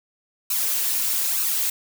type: noise with flanger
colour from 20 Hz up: blue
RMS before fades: -23 dBFS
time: 0.5-1.7 s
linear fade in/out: 5 ms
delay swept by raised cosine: 0.73 to 5.93 ms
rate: 1.1 Hz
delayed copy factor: +0.75
effects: none